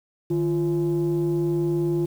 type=tone pair together; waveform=sine; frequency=153.59 / 344.8 Hz; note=D#3 / F4; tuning=-22 / -22 cents; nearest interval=octave + major second; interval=1400 cents; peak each=-23 / -20 dBFS; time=0.3-2.06 s; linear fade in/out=10 ms; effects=tanh soft clip ceiling -17 dBFS + 8-bit